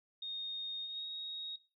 sine tone with pitch glide, 3700 to 3763 Hz, A#7 to A#7, -14 to +16 cents, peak -39 dBFS, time 0.22-1.56 s, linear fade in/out 5 ms, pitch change +30 cents, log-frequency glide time 0.81-1.06 s, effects noise-tail reverb RT60 0.3 s tail -17 dB re dry

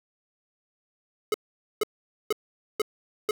square tone bursts, 425.8 Hz, G#4, 43 cents sharp, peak -22 dBFS, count 5, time 1.32-3.31 s, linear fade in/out 2 ms, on 22 ms, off 470 ms, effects none

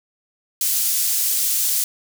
pink high-pass noise, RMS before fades -20 dBFS, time 0.61-1.84 s, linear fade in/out 2 ms, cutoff 7400 Hz, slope 12 dB/octave, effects none

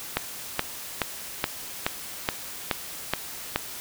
click train, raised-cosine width 0.3 ms, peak -6 dBFS, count 9, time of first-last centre 0.17-3.56 s, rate 2.36 Hz, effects white hiss -38 dBFS RMS until 3.8 s

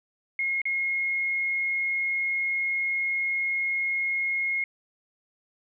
sine tone with dropouts, 2155 Hz, C#7, 49 cents flat, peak -24 dBFS, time 0.39-4.64 s, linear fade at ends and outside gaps 2 ms, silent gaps 0.617-0.654 s, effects none

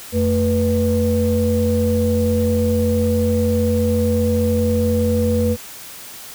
sine tone cluster, 89.1 / 222.6 / 489.2 Hz, F2 / A3 / B4, +35 / +20 / -16 cents, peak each -18 dBFS, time 0.12-5.57 s, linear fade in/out 50 ms, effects tanh soft clip ceiling -7 dBFS + white hiss -36 dBFS RMS until 6.34 s

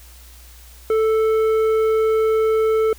triangle tone with tanh clipping, 440 Hz, A4, in tune, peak -16 dBFS, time 0.9-2.93 s, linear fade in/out 2 ms, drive 13 dB, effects added 60 Hz sine -42 dBFS peak until 2.98 s + white hiss -47 dBFS RMS until 2.98 s

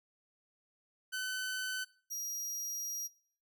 sawtooth tone pair in turn, 1515 / 5720 Hz, F#6 / F8, +40 / +41 cents, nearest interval octave + major seventh, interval 2301 cents, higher second, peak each -32 / -35 dBFS, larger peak first, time 1.12-1.85 / 2.1-3.08 s, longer second, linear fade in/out 20 ms, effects noise-tail reverb RT60 0.5 s tail -21 dB re dry

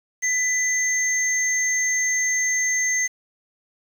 sine tone pair together, 2000 / 6350 Hz, B6 / G8, +21 / +21 cents, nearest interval octave + minor sixth, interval 2000 cents, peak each -22 dBFS, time 0.22-3.08 s, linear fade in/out 20 ms, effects 7-bit

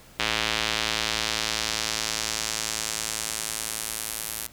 square tone with band-pass filter sweep, 55 Hz, A1, in tune, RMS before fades -29 dBFS, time 0.19-4.47 s, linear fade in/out 5 ms, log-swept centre 3100 to 12000 Hz, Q 1.2, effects pink hiss -51 dBFS RMS until 4.52 s

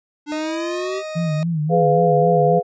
square exponential sweep, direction up, 293.7 to 392.3 Hz, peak -24 dBFS, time 0.26-1.03 s, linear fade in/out 50 ms
40% pulse tone, 622.3 Hz, D#5, in tune, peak -26 dBFS, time 0.32-1.43 s, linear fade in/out 0 ms
sine tone with vibrato, 160 Hz, D#3, 49 cents sharp, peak -18 dBFS, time 1.15-2.6 s, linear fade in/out 20 ms, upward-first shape sine, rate 3.7 Hz, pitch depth 110 cents each way
sine chord, F diminished, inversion first, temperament just, 419.1 / 502.9 / 698.5 Hz, Ab4 / Cb5 / F5, +16 / +31 / 0 cents, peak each -19 / -17 / -17 dBFS, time 1.69-2.63 s, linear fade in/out 50 ms
effects resampled to 16000 Hz

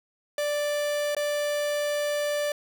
45% pulse tone with dropouts, 587.3 Hz, D5, in tune, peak -25 dBFS, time 0.38-2.52 s, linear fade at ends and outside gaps 2 ms, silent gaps 1.149-1.166 s, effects none

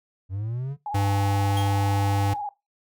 triangle linear sweep, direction up, 91.4 to 145.1 Hz, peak -25 dBFS, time 0.29-0.77 s, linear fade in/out 50 ms
sine tone with vibrato, 825 Hz, G#5, 12 cents flat, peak -28 dBFS, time 0.86-2.49 s, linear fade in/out 2 ms, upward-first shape square, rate 19 Hz, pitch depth 38 cents each way
square tone, 100 Hz, G2, 35 cents sharp, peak -22 dBFS, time 0.94-2.34 s, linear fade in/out 10 ms
45% pulse tone with exponential decay, 3236 Hz, G#7, 46 cents flat, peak -29 dBFS, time 1.57-1.85 s, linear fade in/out 1 ms, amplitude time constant 60 ms
effects noise-tail reverb RT60 0.2 s tail -18 dB re dry

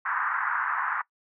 white band-pass noise, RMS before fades -28 dBFS, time 0.05-1.02 s, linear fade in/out 10 ms, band 930 to 1700 Hz, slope 48 dB/octave, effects noise-tail reverb RT60 0.1 s tail -21 dB re dry

